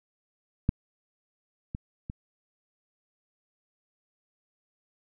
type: clicks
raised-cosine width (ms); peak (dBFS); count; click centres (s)
5; -10 / -21 / -23; 3; 0.691 / 1.749 / 2.099
effects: none